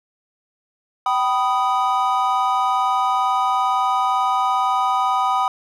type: chord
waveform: triangle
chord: G augmented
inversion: none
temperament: equal with one note detuned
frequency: 770.1 / 987.8 / 1244.5 Hz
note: G5 / B5 / D#6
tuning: -31 / 0 / 0 cents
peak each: -19 dBFS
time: 1.06-5.48 s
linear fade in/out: 2 ms
effects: none